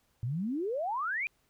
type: exponential sweep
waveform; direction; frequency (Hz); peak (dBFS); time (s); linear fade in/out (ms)
sine; up; 110.3 to 2499; -30; 0.23-1.27; 0
effects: pink hiss -72 dBFS RMS until 1.49 s